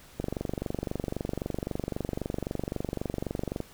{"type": "click train", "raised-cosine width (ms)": 2, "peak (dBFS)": -17, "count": 82, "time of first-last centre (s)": [0.2, 3.603], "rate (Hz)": 23.8, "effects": ["pink hiss -53 dBFS RMS until 3.73 s"]}